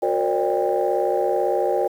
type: tone cluster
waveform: sine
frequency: 362.8 / 462.5 / 537 / 595 / 796 Hz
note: F#4 / A#4 / C5 / D5 / G5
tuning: -34 / -14 / +45 / +22 / +26 cents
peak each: -24 dBFS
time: 0.02-1.88 s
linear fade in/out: 10 ms
effects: tanh soft clip ceiling -10 dBFS + 8-bit